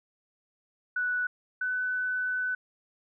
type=tone pair in turn; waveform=sine; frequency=1480 / 1501.5 Hz; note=F#6 / F#6; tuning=0 / +25 cents; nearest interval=unison; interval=25 cents; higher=second; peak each=-26 / -27 dBFS; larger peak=first; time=0.96-1.27 / 1.61-2.55 s; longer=second; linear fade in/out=5 ms; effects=none